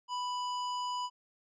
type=tone; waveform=square; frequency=990 Hz; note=B5; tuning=4 cents sharp; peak=-34 dBFS; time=0.08-1.1 s; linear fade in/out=50 ms; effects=resampled to 16000 Hz